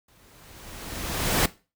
pink noise with exponential growth, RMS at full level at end -20 dBFS, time 0.08-1.46 s, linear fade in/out 5 ms, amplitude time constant 300 ms, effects noise-tail reverb RT60 0.3 s tail -18 dB re dry

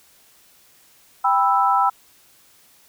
sine chord, E minor, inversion first, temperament just, 791.1 / 988.9 / 1318.5 Hz, G5 / B5 / E6, +16 / +2 / 0 cents, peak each -19 dBFS, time 1.24-1.9 s, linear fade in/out 10 ms, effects white hiss -54 dBFS RMS until 2.88 s

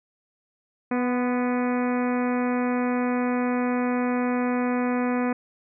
harmonic tone with a mistuned harmonic, 246.9 Hz, B3, in tune, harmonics 1 / 2 / 3 / 4 / 5 / 6 / 7 / 8 / 9 / 10, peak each -23 / -29 / -33 / -35 / -37 / -39 / -40 / -41 / -42 / -43 dBFS, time 0.91-5.33 s, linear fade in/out 5 ms, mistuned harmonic 4, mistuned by +34 cents, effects none

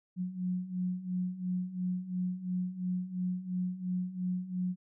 sine beating tone pair, 180 / 182.9 Hz, F#3 / F#3, -47 / -20 cents, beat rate 2.9 Hz, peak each -37 / -33 dBFS, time 0.16-4.76 s, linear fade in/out 50 ms, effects none

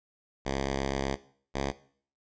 5% pulse tone pair in turn, 68 / 68.75 Hz, C#2 / C#2, -33 / -14 cents, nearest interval unison, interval 19 cents, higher second, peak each -18 dBFS, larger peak neither, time 0.45-1.16 / 1.54-1.72 s, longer first, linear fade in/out 20 ms, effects noise-tail reverb RT60 0.5 s tail -17 dB re dry + resampled to 16000 Hz

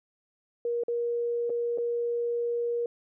sine tone with dropouts, 473.8 Hz, A#4, 28 cents sharp, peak -26 dBFS, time 0.65-2.86 s, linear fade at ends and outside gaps 2 ms, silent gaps 0.836-0.882 / 1.496-1.501 / 1.776-1.783 s, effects none

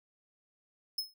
45% pulse tone with exponential decay, 5180 Hz, E8, 31 cents flat, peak -29 dBFS, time 0.98-1.14 s, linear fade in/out 5 ms, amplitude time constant 34 ms, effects none

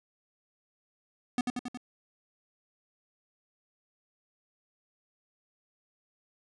square tone with echo, 246.9 Hz, B3, in tune, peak -26 dBFS, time 1.38-1.41 s, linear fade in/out 2 ms, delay 91 ms, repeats 4, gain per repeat -3 dB, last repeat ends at 1.774 s, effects resampled to 22050 Hz

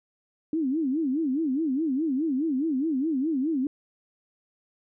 sine tone with vibrato, 290 Hz, D4, 22 cents flat, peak -23 dBFS, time 0.53-3.67 s, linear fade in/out 2 ms, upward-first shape sine, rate 4.8 Hz, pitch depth 230 cents each way, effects none

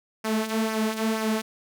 sawtooth tone with flanger, 220 Hz, A3, in tune, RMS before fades -26 dBFS, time 0.24-1.42 s, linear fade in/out 10 ms, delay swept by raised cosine 0.25 to 4.55 ms, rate 2.1 Hz, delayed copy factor -0.55, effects none

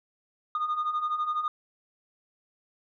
sine beating tone pair, 1217 / 1229 Hz, D#6 / D#6, -39 / -22 cents, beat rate 12 Hz, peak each -31 / -26 dBFS, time 0.55-1.48 s, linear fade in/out 2 ms, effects tanh soft clip ceiling -23 dBFS

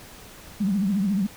sine tone with vibrato, 197.4 Hz, G3, 12 cents sharp, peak -20 dBFS, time 0.6-1.27 s, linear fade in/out 10 ms, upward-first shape triangle, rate 14 Hz, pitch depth 160 cents each way, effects pink hiss -45 dBFS RMS until 1.36 s

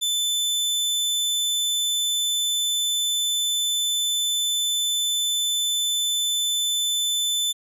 sawtooth tone, 3520 Hz, A7, in tune, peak -18 dBFS, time 0.01-7.53 s, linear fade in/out 20 ms, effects resampled to 32000 Hz

